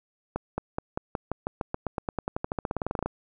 accelerating click train, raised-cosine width 1 ms, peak -14 dBFS, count 28, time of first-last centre 0.36-3.06 s, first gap 220 ms, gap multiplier 0.93, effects none

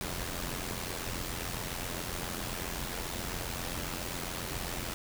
pink noise with amplitude modulation, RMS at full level -34 dBFS, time 0.01-4.94 s, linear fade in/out 0 ms, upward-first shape sine, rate 87.4 Hz, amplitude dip 65%, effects none

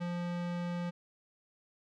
square tone with low-pass filter, 174.61 Hz, F3, in tune, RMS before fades -36 dBFS, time 0-0.91 s, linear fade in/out 20 ms, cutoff 4000 Hz, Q 0.55, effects none

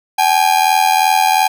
45% pulse ring-modulated tone, 810 Hz, G#5, 43 cents flat, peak -7 dBFS, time 0.18-1.48 s, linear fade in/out 10 ms, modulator 41.4 Hz, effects none

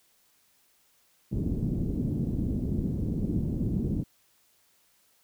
white low-pass noise, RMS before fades -29 dBFS, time 1.31-4.04 s, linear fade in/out 20 ms, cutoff 270 Hz, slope 24 dB/octave, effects white hiss -66 dBFS RMS until 5.23 s

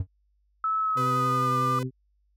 triangle tone with exponential decay, 92.3 Hz, F#2, 4 cents flat, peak -20 dBFS, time 0-0.07 s, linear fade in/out 5 ms, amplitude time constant 15 ms
sine tone with pitch glide, 1302 to 1193.9 Hz, E6 to D6, -22 to +28 cents, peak -23 dBFS, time 0.64-1.79 s, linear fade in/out 2 ms, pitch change -150 cents, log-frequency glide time 0.79-1.59 s
harmonic tone, 128.9 Hz, C3, 26 cents flat, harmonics 1 / 2 / 3, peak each -29 / -33 / -37 dBFS, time 0.95-1.91 s, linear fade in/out 50 ms
sawtooth tone with vibrato, 497.9 Hz, B4, 14 cents sharp, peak -30 dBFS, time 0.97-1.83 s, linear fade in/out 2 ms, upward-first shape sine, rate 11 Hz, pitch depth 20 cents each way
effects added 50 Hz sine -65 dBFS peak until 2.36 s

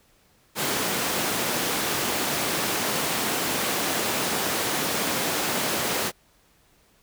pink high-pass noise, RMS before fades -26 dBFS, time 0.55-6.12 s, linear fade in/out 50 ms, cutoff 220 Hz, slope 12 dB/octave, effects pink hiss -61 dBFS RMS until 7.02 s

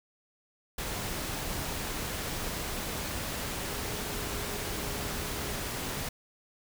sine tone in noise, 413.3 Hz, G#4, 8 cents flat, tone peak -44 dBFS, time 3.68-5.53 s, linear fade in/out 5 ms, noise pink, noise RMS -35 dBFS, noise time 0.78-6.09 s, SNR -12 dB, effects none

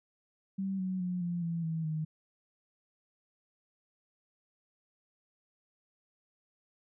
sine tone with pitch steps, 193 / 186.32 / 179.87 / 173.64 / 167.63 / 161.82 / 156.22 Hz, G3 / F#3 / F#3 / F3 / E3 / E3 / D#3, -27 / +12 / -49 / -10 / +29 / -32 / +7 cents, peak -31 dBFS, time 0.58-2.05 s, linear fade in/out 10 ms, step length 210 ms, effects none

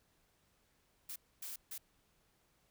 blue noise bursts at uneven times, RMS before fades -45 dBFS, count 3, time 1.09-1.16 / 1.42-1.56 / 1.71-1.78 s, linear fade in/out 5 ms, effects pink hiss -74 dBFS RMS until 2.7 s

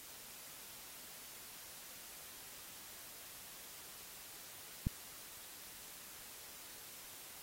click, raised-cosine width 5 ms, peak -21 dBFS, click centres 4.869 s, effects white hiss -53 dBFS RMS until 7.42 s + AAC 48 kbps

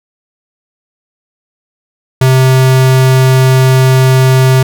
square tone, 130.6 Hz, C3, 3 cents flat, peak -5 dBFS, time 2.21-4.63 s, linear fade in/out 5 ms, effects none

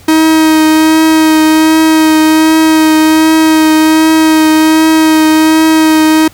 45% pulse tone with vibrato, 315.5 Hz, D#4, 24 cents sharp, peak -4 dBFS, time 0.08-6.28 s, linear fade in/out 5 ms, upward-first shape triangle, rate 1.3 Hz, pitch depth 17 cents each way, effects added 93 Hz sine -38 dBFS peak until 6.33 s + pink hiss -39 dBFS RMS until 6.33 s

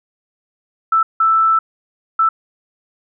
sine tone bursts at uneven times, 1322 Hz, E6, 5 cents sharp, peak -10 dBFS, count 3, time 0.92-1.03 / 1.2-1.59 / 2.19-2.29 s, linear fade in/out 5 ms, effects none

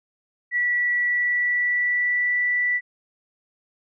sine tone with pitch glide, 1949 to 1967.1 Hz, B6 to B6, -23 to -7 cents, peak -19 dBFS, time 0.51-2.81 s, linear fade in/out 50 ms, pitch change +16 cents, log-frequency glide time 0.91-2.38 s, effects none

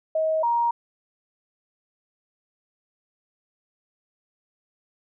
sine tone pair in turn, 634 / 941.1 Hz, D#5 / A#5, +32 / +16 cents, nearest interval perfect fifth, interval 684 cents, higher second, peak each -20 / -19 dBFS, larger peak second, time 0.15-0.43 / 0.43-0.71 s, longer neither, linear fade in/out 5 ms, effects none

